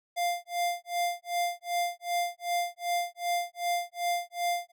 square tone with tremolo, 698.5 Hz, F5, in tune, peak -26 dBFS, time 0.16-4.72 s, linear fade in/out 20 ms, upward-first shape sine, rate 2.6 Hz, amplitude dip 100%, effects none

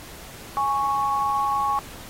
sine tone pair together, 829.3 / 1107 Hz, G#5 / C#6, -3 / -3 cents, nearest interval perfect fourth, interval 500 cents, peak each -24 / -22 dBFS, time 0.57-1.79 s, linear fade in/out 0 ms, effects pink hiss -42 dBFS RMS until 2.09 s + AAC 48 kbps

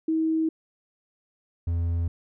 sine / triangle tone pair in turn, 320 / 84.76 Hz, D#4 / E2, +49 / +49 cents, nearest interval octave + major seventh, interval 2300 cents, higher first, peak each -21 dBFS, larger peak neither, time 0.08-0.49 / 1.67-2.08 s, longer neither, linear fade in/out 5 ms, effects none

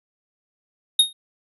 square tone with exponential decay, 3722 Hz, A#7, 3 cents flat, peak -9 dBFS, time 0.99-1.13 s, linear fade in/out 5 ms, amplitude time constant 30 ms, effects resampled to 32000 Hz

